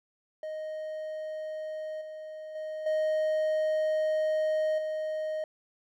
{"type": "tone with level steps", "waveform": "triangle", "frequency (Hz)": 622.3, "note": "D#5", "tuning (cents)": 0, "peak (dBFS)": [-32, -37, -32, -23, -28], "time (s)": [0.43, 5.44], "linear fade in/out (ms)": 2, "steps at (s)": [2.01, 2.55, 2.86, 4.78], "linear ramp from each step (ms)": 5, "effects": []}